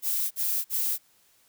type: noise bursts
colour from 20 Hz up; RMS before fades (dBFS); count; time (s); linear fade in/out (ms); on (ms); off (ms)
violet; -27; 3; 0.02-0.984; 50; 290; 47
effects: white hiss -63 dBFS RMS until 1.48 s